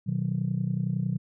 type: chord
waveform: sine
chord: B major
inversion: none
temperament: just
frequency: 123.47 / 154.34 / 185.21 Hz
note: B2 / D#3 / F#3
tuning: 0 / -14 / +2 cents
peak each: -29 dBFS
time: 0.06-1.18 s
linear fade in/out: 20 ms
effects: tanh soft clip ceiling -17 dBFS